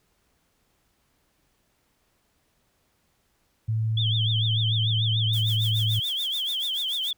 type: tone with pitch glide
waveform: sine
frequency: 110.8 to 109.78 Hz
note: A2 to A2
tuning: +13 to -3 cents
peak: -22 dBFS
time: 3.68-6 s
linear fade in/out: 10 ms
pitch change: -16 cents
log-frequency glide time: 5.05-5.71 s
type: tone with vibrato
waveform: sine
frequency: 3322 Hz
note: G#7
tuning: in tune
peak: -25 dBFS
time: 3.97-7.13 s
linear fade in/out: 5 ms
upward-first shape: triangle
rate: 6.8 Hz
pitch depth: 180 cents each way
type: noise with tremolo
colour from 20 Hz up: blue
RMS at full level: -38 dBFS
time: 5.33-7.11 s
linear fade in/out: 2 ms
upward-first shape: sine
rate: 7 Hz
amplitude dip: 85%
effects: pink hiss -69 dBFS RMS until 7.17 s